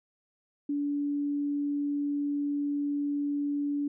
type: tone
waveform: sine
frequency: 287.9 Hz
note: D4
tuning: 34 cents flat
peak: -27 dBFS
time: 0.69-3.88 s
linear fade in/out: 5 ms
effects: none